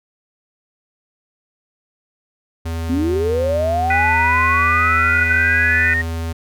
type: tone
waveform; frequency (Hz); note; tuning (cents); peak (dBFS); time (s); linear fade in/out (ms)
square; 82.41; E2; 0; -22; 2.65-6.33; 10
type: linear sweep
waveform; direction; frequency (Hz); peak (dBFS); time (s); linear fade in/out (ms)
sine; up; 241.7 to 1873; -16; 2.89-6.02; 10
type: harmonic tone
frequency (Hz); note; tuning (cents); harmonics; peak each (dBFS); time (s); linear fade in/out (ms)
493.9; B4; 0; 3 / 4 / 5; -20 / -18 / -22; 3.9-5.94; 5
effects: none